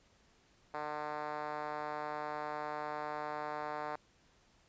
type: tone with band-pass filter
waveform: 5% pulse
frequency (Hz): 150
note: D3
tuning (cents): +37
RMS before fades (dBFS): -40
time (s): 0.74-3.96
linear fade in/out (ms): 2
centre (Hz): 780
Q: 1.2
effects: pink hiss -68 dBFS RMS until 4.68 s + resampled to 16000 Hz